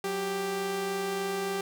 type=tone pair together; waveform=sawtooth; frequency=185 / 393.4 Hz; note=F#3 / G4; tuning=0 / +6 cents; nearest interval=octave + minor second; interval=1306 cents; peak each=-34 / -26 dBFS; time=0.04-1.61 s; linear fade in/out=2 ms; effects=none